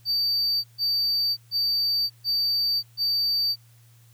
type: tone bursts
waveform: triangle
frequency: 4619 Hz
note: D8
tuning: 30 cents flat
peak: -20 dBFS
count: 5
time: 0.05-3.56 s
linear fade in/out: 50 ms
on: 590 ms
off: 140 ms
effects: added 116 Hz sine -52 dBFS peak until 4.13 s + white hiss -61 dBFS RMS until 4.13 s